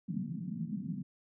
pink band-pass noise, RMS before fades -38 dBFS, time 0.08-1.03 s, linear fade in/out 10 ms, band 150 to 230 Hz, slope 48 dB/octave, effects none

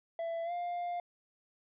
triangle tone with pitch glide, 667 to 702.2 Hz, E5 to F5, +20 to +9 cents, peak -32 dBFS, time 0.19-1 s, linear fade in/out 2 ms, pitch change +89 cents, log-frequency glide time 0.44-0.52 s, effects resampled to 8000 Hz

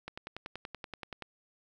click train, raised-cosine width 0.3 ms, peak -24 dBFS, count 13, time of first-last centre 0.08-1.223 s, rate 10.5 Hz, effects 11-bit

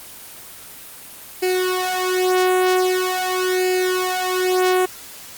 sawtooth tone with flanger, 368.4 Hz, F#4, 7 cents flat, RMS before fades -19 dBFS, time 1.42-4.86 s, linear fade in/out 10 ms, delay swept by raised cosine 0.42 to 2.82 ms, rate 0.44 Hz, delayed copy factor +0.85, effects white hiss -38 dBFS RMS until 5.37 s + Opus 24 kbps

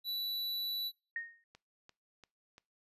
square tone, 3951 Hz, B7, in tune, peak -35 dBFS, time 0.04-0.92 s, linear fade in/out 50 ms
sine tone with exponential decay, 1853 Hz, A#6, 11 cents flat, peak -33 dBFS, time 1.16-1.44 s, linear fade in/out 2 ms, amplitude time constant 59 ms
click train, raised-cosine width 0.2 ms, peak -37 dBFS, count 4, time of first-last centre 1.55-2.581 s, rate 2.91 Hz
effects noise-tail reverb RT60 0.3 s tail -23 dB re dry + resampled to 32000 Hz

